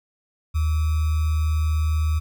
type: tone with sample-and-hold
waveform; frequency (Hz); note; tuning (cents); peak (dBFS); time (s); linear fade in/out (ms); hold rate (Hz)
sine; 77.9; D#2; +3; -18; 0.54-2.2; 20; 1225
effects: none